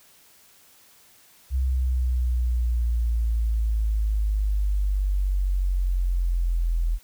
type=exponential sweep; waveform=sine; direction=down; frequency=65.41 to 41.2 Hz; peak=-20 dBFS; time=1.5-6.99 s; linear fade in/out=50 ms; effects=white hiss -55 dBFS RMS until 7.03 s